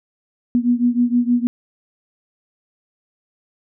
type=beating tone pair; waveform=sine; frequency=240 / 246.4 Hz; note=B3 / B3; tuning=-49 / -4 cents; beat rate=6.4 Hz; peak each=-16 / -18 dBFS; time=0.55-1.47 s; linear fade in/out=0 ms; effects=none